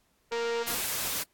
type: harmonic tone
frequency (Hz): 466.2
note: A#4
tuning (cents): 0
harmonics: 1 / 2 / 3 / 4 / 5 / 6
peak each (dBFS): -29 / -38 / -40 / -44 / -48 / -48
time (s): 0.31-0.64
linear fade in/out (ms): 20
type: click train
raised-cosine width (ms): 0.2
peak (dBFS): -22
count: 101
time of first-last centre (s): 0.32-0.747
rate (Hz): 234
type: noise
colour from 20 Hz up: white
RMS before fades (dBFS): -32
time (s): 0.66-1.24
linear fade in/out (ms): 20
effects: pink hiss -70 dBFS RMS until 1.33 s + AAC 64 kbps